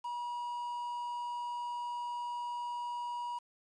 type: tone with quantisation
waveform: triangle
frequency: 963 Hz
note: B5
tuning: 44 cents flat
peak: -34 dBFS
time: 0.04-3.39 s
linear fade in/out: 10 ms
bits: 9
effects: resampled to 22050 Hz